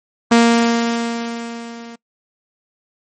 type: tone with level ramp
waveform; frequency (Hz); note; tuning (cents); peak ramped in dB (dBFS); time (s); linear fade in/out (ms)
sawtooth; 233.1; A#3; 0; -3 to -29; 0.31-1.96; 10
effects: noise-tail reverb RT60 0.1 s tail -23 dB re dry + MP3 32 kbps